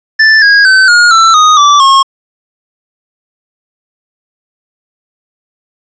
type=tone with pitch steps; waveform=square; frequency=1760 / 1642.1 / 1532.2 / 1429.6 / 1333.8 / 1244.5 / 1161.2 / 1083.4 Hz; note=A6 / G#6 / G6 / F6 / E6 / D#6 / D6 / C#6; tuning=0 / -20 / -40 / +40 / +20 / 0 / -20 / -40 cents; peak=-3 dBFS; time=0.19-2.03 s; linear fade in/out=10 ms; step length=230 ms; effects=resampled to 16000 Hz + 7-bit